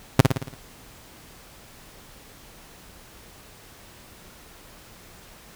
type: tone with echo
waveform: sawtooth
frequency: 132.1 Hz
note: C3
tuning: 17 cents sharp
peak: -3 dBFS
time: 0.19-0.21 s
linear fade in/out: 5 ms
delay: 56 ms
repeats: 6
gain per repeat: -5 dB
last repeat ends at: 0.546 s
effects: pink hiss -48 dBFS RMS until 5.55 s